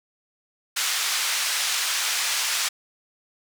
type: band-pass noise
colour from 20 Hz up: white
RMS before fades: -25 dBFS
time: 0.76-2.69 s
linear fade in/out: 10 ms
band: 1200 to 6800 Hz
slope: 12 dB/octave
effects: none